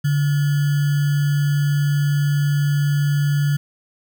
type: tone with sample-and-hold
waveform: sine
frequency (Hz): 144.6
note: D3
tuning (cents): -27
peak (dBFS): -15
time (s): 0.04-3.57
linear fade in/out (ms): 10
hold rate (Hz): 1575
effects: none